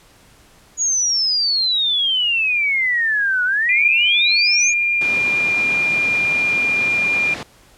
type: exponential two-way sweep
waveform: sine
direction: down then up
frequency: 6840 to 1447 to 6840 Hz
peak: -15 dBFS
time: 0.77-4.74 s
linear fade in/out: 50 ms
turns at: 3.44 s
type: tone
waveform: sine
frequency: 2403 Hz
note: D7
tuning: 39 cents sharp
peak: -15 dBFS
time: 3.69-7.34 s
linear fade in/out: 2 ms
type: band-pass noise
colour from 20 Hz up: pink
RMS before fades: -31 dBFS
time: 5.01-7.43 s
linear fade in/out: 2 ms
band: 150 to 4800 Hz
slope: 12 dB/octave
effects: pink hiss -50 dBFS RMS until 7.77 s + low-pass 12000 Hz 12 dB/octave